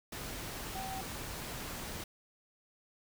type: tone in noise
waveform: sine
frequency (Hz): 766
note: G5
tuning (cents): -40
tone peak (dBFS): -40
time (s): 0.75-1.01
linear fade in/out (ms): 5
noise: pink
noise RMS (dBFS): -42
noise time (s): 0.12-2.04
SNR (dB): -1
effects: none